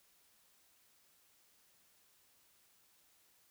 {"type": "silence", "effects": ["white hiss -70 dBFS RMS until 3.5 s"]}